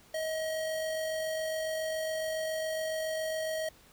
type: tone with amplitude modulation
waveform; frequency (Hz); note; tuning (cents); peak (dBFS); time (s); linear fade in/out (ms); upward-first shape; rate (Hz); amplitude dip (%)
square; 634; D#5; +32; -31; 0.14-3.69; 5; sine; 47.2; 25
effects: pink hiss -59 dBFS RMS until 3.92 s